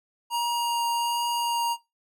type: tone with vibrato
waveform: square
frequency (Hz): 944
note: A#5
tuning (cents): +22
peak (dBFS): -24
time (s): 0.3-1.77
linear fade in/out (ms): 50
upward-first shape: triangle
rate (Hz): 1.3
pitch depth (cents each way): 10
effects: noise-tail reverb RT60 0.2 s tail -17 dB re dry

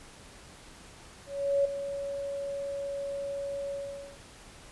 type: tone with ADSR envelope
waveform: sine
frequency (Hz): 560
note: C#5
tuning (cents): +18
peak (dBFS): -21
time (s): 1.26-4.19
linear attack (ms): 390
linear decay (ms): 6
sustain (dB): -11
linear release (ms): 480
effects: pink hiss -51 dBFS RMS until 4.71 s + resampled to 24000 Hz

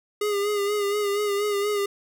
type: tone with vibrato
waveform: square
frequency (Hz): 409.7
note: G#4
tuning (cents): -24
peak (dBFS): -23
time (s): 0.21-1.86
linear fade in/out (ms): 5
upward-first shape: sine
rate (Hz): 4.2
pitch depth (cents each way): 43
effects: none

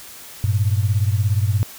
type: beating tone pair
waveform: sine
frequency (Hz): 98 / 115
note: G2 / A#2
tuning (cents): 0 / -23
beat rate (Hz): 17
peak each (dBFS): -17 / -20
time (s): 0.44-1.63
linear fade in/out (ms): 0
effects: white hiss -39 dBFS RMS until 1.78 s

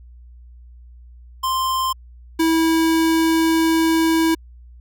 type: tone pair in turn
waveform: square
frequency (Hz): 1046.5 / 325.3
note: C6 / E4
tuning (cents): 0 / -23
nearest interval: octave + minor sixth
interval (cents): 2023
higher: first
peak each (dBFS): -19 / -15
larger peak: second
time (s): 1.43-1.93 / 2.39-4.35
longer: second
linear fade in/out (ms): 10
effects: added 60 Hz sine -40 dBFS peak until 4.8 s

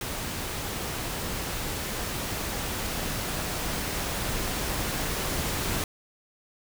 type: noise with level ramp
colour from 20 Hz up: pink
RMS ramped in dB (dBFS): -33 to -29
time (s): 0.01-5.84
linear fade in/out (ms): 2
effects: none

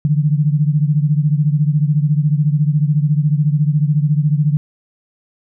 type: beating tone pair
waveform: sine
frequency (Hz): 146 / 160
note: D3 / D#3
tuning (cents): -10 / +49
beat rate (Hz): 14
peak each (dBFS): -13 / -17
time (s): 0.05-4.57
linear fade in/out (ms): 0
effects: none

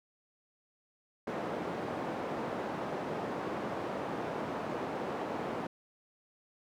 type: band-pass noise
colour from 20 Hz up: white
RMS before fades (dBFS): -37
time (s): 1.27-5.67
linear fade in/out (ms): 5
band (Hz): 170 to 730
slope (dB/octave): 12
effects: none

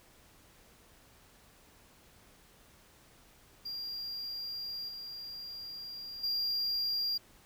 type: tone with level steps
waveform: triangle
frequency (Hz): 4779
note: D8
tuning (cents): +29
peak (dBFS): -36 / -40 / -29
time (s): 3.65-7.18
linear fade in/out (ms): 10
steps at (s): 4.88 / 6.23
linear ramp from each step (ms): 10
effects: pink hiss -61 dBFS RMS until 7.45 s

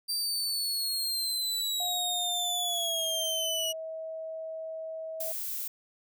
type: linear sweep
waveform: sawtooth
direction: down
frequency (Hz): 4699 to 2900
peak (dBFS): -26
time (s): 0.08-3.73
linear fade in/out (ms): 20
type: tone with pitch glide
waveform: sine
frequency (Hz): 713 to 642.6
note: F5 to E5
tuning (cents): +36 to -44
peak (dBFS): -35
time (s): 1.8-5.32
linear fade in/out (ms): 2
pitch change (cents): -180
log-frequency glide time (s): 2.62-3.06
type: noise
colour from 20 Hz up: violet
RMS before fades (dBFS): -35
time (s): 5.2-5.68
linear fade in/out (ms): 5
effects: none

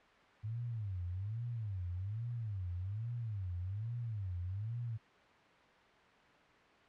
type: tone with vibrato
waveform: sine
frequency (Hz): 102.8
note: G#2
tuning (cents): -17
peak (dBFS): -37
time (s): 0.43-4.98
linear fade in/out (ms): 20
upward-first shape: sine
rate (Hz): 1.2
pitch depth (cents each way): 270
effects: white hiss -62 dBFS RMS until 6.88 s + low-pass 2000 Hz 12 dB/octave

